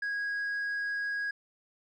sine tone with tanh clipping, 1649 Hz, G#6, 13 cents flat, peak -31 dBFS, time 0.02-1.31 s, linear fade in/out 5 ms, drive 2 dB, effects none

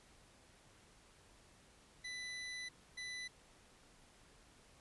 25% pulse tone bursts at uneven times, 1994 Hz, B6, 16 cents sharp, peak -40 dBFS, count 2, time 2.04-2.69 / 2.97-3.28 s, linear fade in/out 10 ms, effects pink hiss -65 dBFS RMS until 4.8 s + resampled to 24000 Hz

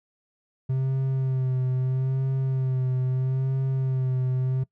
triangle tone with vibrato, 130.81 Hz, C3, in tune, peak -20 dBFS, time 0.69-4.64 s, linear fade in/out 10 ms, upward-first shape sine, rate 0.77 Hz, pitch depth 34 cents each way, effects noise-tail reverb RT60 0.1 s tail -21 dB re dry

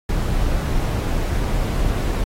brown noise, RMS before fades -20 dBFS, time 0.09-2.24 s, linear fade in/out 2 ms, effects AAC 48 kbps

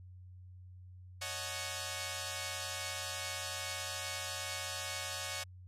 5% pulse chord, D# half-diminished seventh, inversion third, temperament equal with one note detuned, 554.4 / 622.3 / 740 / 872.9 Hz, C#5 / D#5 / F#5 / A5, 0 / 0 / 0 / -14 cents, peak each -31 / -33 / -32 / -35 dBFS, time 1.21-5.44 s, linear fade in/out 10 ms, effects added 91 Hz sine -50 dBFS peak until 5.67 s + resampled to 32000 Hz

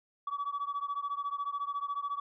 sine beating tone pair, 1136 / 1150 Hz, C#6 / D6, +42 / -37 cents, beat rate 14 Hz, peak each -34 / -35 dBFS, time 0.27-2.2 s, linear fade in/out 5 ms, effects tanh soft clip ceiling -28 dBFS

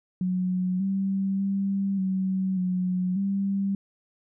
sine tone with pitch steps, 183.2 / 194.1 / 196.4 / 189.1 / 182.6 / 196.8 Hz, F#3 / G3 / G3 / F#3 / F#3 / G3, -17 / -17 / +4 / +38 / -23 / +7 cents, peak -23 dBFS, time 0.21-3.75 s, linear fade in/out 2 ms, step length 590 ms, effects none

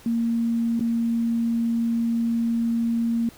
sine tone with dropouts, 231.5 Hz, A#3, 12 cents flat, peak -20 dBFS, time 0.06-3.29 s, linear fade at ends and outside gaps 2 ms, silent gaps 0.795-0.807 s, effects pink hiss -49 dBFS RMS until 3.37 s

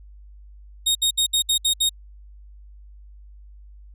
sawtooth tone bursts, 3729 Hz, A#7, in tune, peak -14 dBFS, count 7, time 0.86-1.894 s, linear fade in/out 10 ms, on 92 ms, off 65 ms, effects added 50 Hz sine -42 dBFS peak until 3.94 s + resampled to 32000 Hz

